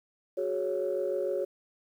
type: chord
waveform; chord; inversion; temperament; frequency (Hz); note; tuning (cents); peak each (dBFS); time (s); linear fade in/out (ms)
sine; F# suspended second; none; equal with one note detuned; 368.7 / 415.3 / 554.4; F#4 / G#4 / C#5; -6 / 0 / 0; -32 / -33 / -30; 0.37-1.45; 10
effects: tanh soft clip ceiling -20 dBFS + 10-bit